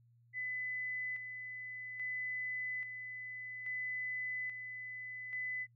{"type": "tone with tremolo", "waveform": "sine", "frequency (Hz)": 2007, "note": "B6", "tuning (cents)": 27, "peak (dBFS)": -37, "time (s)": [0.33, 5.67], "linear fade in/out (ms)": 50, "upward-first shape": "square", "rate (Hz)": 0.6, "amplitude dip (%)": 50, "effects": ["noise-tail reverb RT60 0.1 s tail -24 dB re dry", "added 118 Hz sine -64 dBFS peak until 5.75 s"]}